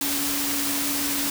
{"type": "tone in noise", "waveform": "sine", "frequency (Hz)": 283.5, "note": "C#4", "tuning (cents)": 39, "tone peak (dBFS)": -30, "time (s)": [0.01, 1.3], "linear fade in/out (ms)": 2, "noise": "white", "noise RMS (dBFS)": -26, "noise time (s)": [0.01, 1.3], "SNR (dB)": -7, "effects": []}